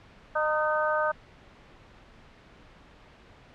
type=harmonic tone with a mistuned harmonic; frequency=306 Hz; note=D#4; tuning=29 cents flat; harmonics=2 / 3 / 4 / 5; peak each=-27 / -31 / -29 / -30 dBFS; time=0.35-1.12 s; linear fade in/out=10 ms; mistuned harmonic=4; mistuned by=+21 cents; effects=pink hiss -53 dBFS RMS until 3.54 s + low-pass 3000 Hz 12 dB/octave